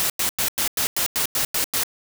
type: noise bursts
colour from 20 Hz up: white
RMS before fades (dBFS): -22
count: 10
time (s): 0-1.835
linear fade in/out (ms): 0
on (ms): 98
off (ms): 95
effects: none